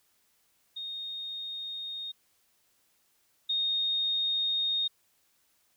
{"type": "tone pair in turn", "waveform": "sine", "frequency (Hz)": [3703, 3703], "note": ["A#7", "A#7"], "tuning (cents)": [-12, -12], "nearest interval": "unison", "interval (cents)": 0, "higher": "neither", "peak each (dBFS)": [-35, -26], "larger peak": "second", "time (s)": [[0.76, 2.12], [3.49, 4.88]], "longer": "second", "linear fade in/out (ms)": 10, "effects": ["white hiss -70 dBFS RMS until 5.76 s"]}